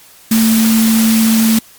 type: tone in noise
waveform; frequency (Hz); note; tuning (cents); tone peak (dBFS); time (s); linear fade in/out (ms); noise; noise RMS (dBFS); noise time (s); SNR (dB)
sine; 223.3; A3; +26; -8; 0.31-1.59; 5; white; -18; 0.31-1.59; +7
effects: white hiss -42 dBFS RMS until 1.78 s + MP3 96 kbps